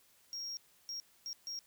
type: tone bursts at uneven times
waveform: triangle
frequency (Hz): 5588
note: F8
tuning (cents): 0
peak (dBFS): -38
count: 4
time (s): 0.33-0.57 / 0.89-1 / 1.26-1.33 / 1.47-1.59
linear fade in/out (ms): 0
effects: white hiss -67 dBFS RMS until 1.66 s